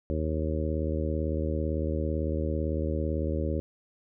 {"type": "harmonic tone", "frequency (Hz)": 77.9, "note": "D#2", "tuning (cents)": 3, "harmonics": [1, 2, 3, 4, 5, 6, 7], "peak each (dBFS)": [-29, -36, -36, -35, -37, -38, -36], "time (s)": [0.1, 3.6], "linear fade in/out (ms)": 0, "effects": []}